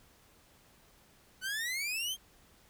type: exponential sweep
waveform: sawtooth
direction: up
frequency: 1480 to 3241 Hz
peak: -30 dBFS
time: 1.41-2.17 s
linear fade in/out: 50 ms
effects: pink hiss -63 dBFS RMS until 2.69 s